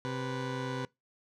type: tone pair together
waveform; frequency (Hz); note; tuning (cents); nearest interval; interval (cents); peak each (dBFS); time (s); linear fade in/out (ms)
20% pulse; 130.82 / 493.9; C3 / B4; 0 / 0; octave + major seventh; 2300; -30 / -33; 0.05-0.85; 0
effects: noise-tail reverb RT60 0.2 s tail -23 dB re dry + low-pass 5000 Hz 12 dB/octave